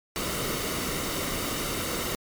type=noise with comb filter; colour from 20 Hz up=pink; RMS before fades=-30 dBFS; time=0.16-2.15 s; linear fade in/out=0 ms; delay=1.2 ms; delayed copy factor=-0.5; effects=MP3 96 kbps